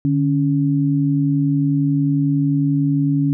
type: tone pair together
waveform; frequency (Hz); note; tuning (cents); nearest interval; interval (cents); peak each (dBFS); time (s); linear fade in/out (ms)
sine; 147.9 / 279; D3 / C#4; +13 / +11; major seventh; 1098; -17; 0.05-3.33; 0
effects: none